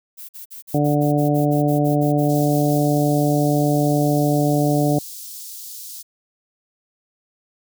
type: noise bursts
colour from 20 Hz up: violet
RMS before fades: -36 dBFS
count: 16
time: 0.17-2.795 s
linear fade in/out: 20 ms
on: 120 ms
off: 47 ms
type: harmonic tone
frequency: 146.83 Hz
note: D3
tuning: in tune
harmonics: 1 / 2 / 3 / 4 / 5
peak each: -19 / -19 / -26 / -23 / -25 dBFS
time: 0.74-4.99 s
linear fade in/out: 5 ms
type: high-pass noise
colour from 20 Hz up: white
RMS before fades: -35 dBFS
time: 2.28-6.03 s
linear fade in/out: 20 ms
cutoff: 4300 Hz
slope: 24 dB/octave
effects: none